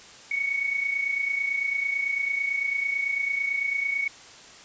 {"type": "tone pair together", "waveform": "sine", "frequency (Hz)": [2201, 2230], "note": ["C#7", "C#7"], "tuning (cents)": [-13, 10], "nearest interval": "unison", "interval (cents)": 23, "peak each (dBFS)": [-31, -25], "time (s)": [0.31, 4.08], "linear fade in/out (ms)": 5, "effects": ["white hiss -47 dBFS RMS until 4.64 s", "resampled to 16000 Hz"]}